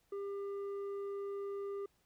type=tone with low-pass filter; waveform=square; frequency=399.1 Hz; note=G4; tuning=31 cents sharp; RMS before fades=-41 dBFS; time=0.12-1.86 s; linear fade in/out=5 ms; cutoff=820 Hz; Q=2.2; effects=pink hiss -75 dBFS RMS until 2.05 s